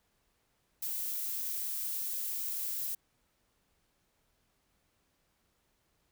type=noise; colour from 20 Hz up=violet; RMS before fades=-36 dBFS; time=0.82-2.95 s; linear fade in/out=5 ms; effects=pink hiss -75 dBFS RMS until 6.11 s